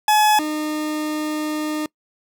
40% pulse tone pair in turn, 850 / 305.4 Hz, G#5 / D#4, +40 / -32 cents, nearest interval octave + tritone, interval 1772 cents, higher first, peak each -12 / -21 dBFS, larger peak first, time 0.08-0.39 / 0.39-1.86 s, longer second, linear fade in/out 2 ms, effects noise-tail reverb RT60 0.1 s tail -24 dB re dry

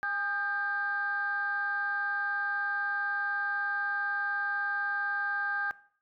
sine tone cluster, 817 / 1230 / 1586 Hz, G#5 / D#6 / G6, -29 / -20 / +20 cents, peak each -37 / -37 / -30 dBFS, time 0.03-5.71 s, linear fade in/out 0 ms, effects noise-tail reverb RT60 0.5 s tail -18 dB re dry + tanh soft clip ceiling -21 dBFS

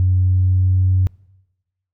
sine tone with pitch glide, 92.1 to 93.12 Hz, F#2 to F#2, -7 to +12 cents, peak -11 dBFS, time 0-1.07 s, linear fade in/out 0 ms, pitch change +19 cents, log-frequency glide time 0.18-0.95 s, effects noise-tail reverb RT60 1.0 s tail -25 dB re dry + tanh soft clip ceiling -7 dBFS

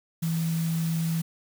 sine tone in noise, 164 Hz, E3, 9 cents flat, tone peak -24 dBFS, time 0.22-1.22 s, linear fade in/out 10 ms, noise white, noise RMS -40 dBFS, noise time 0.22-1.22 s, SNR +13 dB, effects none

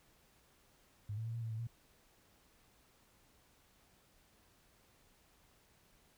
sine tone with pitch steps, 103.9 / 112.1 / 114.5 / 116.6 / 113.2 / 110.6 / 116.8 Hz, G#2 / A2 / A#2 / A#2 / A2 / A2 / A#2, +1 / +33 / -31 / +1 / +50 / +9 / +4 cents, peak -38 dBFS, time 1.09-1.671 s, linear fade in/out 5 ms, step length 83 ms, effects pink hiss -69 dBFS RMS until 6.17 s

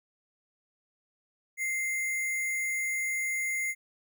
sine tone with sample-and-hold, 2093 Hz, C7, in tune, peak -28 dBFS, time 1.57-3.75 s, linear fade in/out 50 ms, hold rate 8820 Hz, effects none

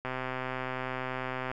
click train, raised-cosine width 0.5 ms, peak -19 dBFS, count 190, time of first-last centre 0.05-1.515 s, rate 129 Hz, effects none

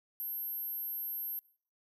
sine tone, 12740 Hz, G9, 27 cents sharp, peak -35 dBFS, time 0.2-1.39 s, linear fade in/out 0 ms, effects noise-tail reverb RT60 0.5 s tail -22 dB re dry

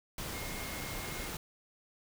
sine tone in noise, 2143 Hz, C7, 41 cents sharp, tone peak -47 dBFS, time 0.34-1.28 s, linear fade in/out 2 ms, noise pink, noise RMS -40 dBFS, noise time 0.18-1.37 s, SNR -10 dB, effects none

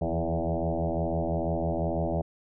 sine tone with frequency modulation, 249.9 Hz, B3, 21 cents sharp, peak -25 dBFS, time 0.01-2.22 s, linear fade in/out 10 ms, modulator 82.3 Hz, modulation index 5.8, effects none

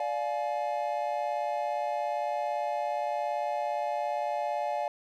triangle chord, D diminished, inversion none, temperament just, 587.3 / 704.8 / 845.8 Hz, D5 / F5 / Ab5, 0 / +16 / +31 cents, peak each -31 dBFS, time 0-4.88 s, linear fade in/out 2 ms, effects none

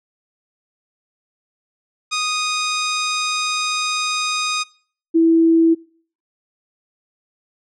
10% pulse / sine tone pair in turn, 1241 / 328.7 Hz, D#6 / E4, -5 / -5 cents, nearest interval octave + major seventh, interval 2300 cents, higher first, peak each -10 dBFS, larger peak neither, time 2.11-4.64 / 5.14-5.75 s, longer first, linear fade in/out 20 ms, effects noise-tail reverb RT60 0.5 s tail -24 dB re dry + low-pass 7000 Hz 12 dB/octave

